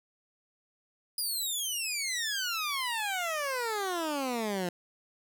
15% pulse exponential sweep, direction down, 4978 to 172.4 Hz, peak -24 dBFS, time 1.18-4.69 s, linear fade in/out 2 ms, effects none

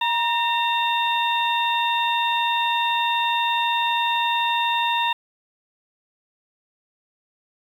harmonic tone with a mistuned harmonic, 912 Hz, A#5, 38 cents flat, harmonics 1 / 2 / 3 / 4, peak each -21 / -29 / -27 / -26 dBFS, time 0.01-5.13 s, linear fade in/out 5 ms, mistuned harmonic 1, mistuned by +61 cents, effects 8-bit

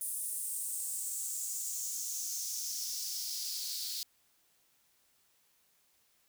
white noise with high-pass filter sweep, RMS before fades -38 dBFS, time 0.01-4.03 s, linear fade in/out 0 ms, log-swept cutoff 9800 to 4300 Hz, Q 3.8, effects white hiss -71 dBFS RMS until 6.28 s

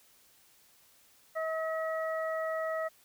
harmonic tone, 641 Hz, E5, 49 cents flat, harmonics 1 / 2 / 3, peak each -32 / -38 / -40 dBFS, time 1.35-2.89 s, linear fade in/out 20 ms, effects white hiss -63 dBFS RMS until 3.04 s

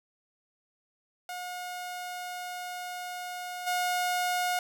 sawtooth tone with level steps, 720 Hz, F#5, 47 cents flat, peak -32 / -23 dBFS, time 1.29-4.59 s, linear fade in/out 2 ms, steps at 3.66 s, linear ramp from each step 20 ms, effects none

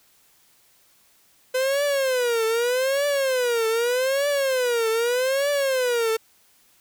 45% pulse tone with vibrato, 507 Hz, B4, 45 cents sharp, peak -20 dBFS, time 1.54-6.17 s, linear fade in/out 10 ms, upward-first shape triangle, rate 0.82 Hz, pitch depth 240 cents each way, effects white hiss -59 dBFS RMS until 6.8 s

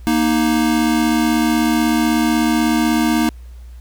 square tone pair together, 234.9 / 311.1 Hz, A#3 / D#4, +13 / 0 cents, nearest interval perfect fourth, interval 487 cents, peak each -17 dBFS, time 0.07-3.29 s, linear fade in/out 0 ms, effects added 60 Hz sine -33 dBFS peak until 3.8 s + pink hiss -54 dBFS RMS until 3.8 s

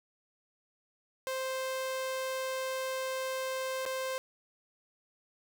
sawtooth tone with dropouts, 523.3 Hz, C5, in tune, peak -29 dBFS, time 1.27-4.18 s, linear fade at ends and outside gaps 0 ms, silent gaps 3.853-3.862 s, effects none

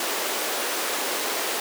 pink high-pass noise, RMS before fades -27 dBFS, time 0-1.6 s, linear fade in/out 2 ms, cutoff 340 Hz, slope 24 dB/octave, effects none

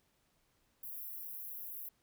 white high-pass noise, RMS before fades -45 dBFS, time 0.83-1.89 s, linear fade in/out 5 ms, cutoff 11000 Hz, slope 96 dB/octave, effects pink hiss -75 dBFS RMS until 2.02 s

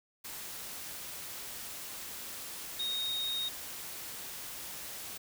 sine tone in noise, 3730 Hz, A#7, in tune, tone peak -32 dBFS, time 2.79-3.49 s, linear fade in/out 10 ms, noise white, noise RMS -43 dBFS, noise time 0.24-5.18 s, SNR +8 dB, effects none

